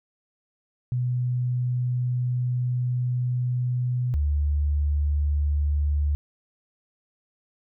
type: tone pair in turn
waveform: sine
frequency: 124.2 / 73.19 Hz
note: B2 / D2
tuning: +10 / -5 cents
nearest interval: major sixth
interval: 915 cents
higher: first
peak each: -22 / -20 dBFS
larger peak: second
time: 0.92-4.14 / 4.14-6.15 s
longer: first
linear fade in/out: 0 ms
effects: none